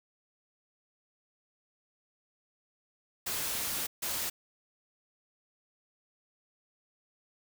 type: noise bursts at uneven times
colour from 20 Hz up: white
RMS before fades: -34 dBFS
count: 2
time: 3.26-3.87 / 4.02-4.3 s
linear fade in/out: 10 ms
effects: none